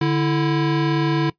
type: tone pair together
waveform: square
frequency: 146.83 / 330.1 Hz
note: D3 / E4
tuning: 0 / +2 cents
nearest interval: octave + major second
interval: 1402 cents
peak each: -20 / -21 dBFS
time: 0.01-1.3 s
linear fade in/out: 5 ms
effects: noise-tail reverb RT60 0.1 s tail -19 dB re dry + resampled to 11025 Hz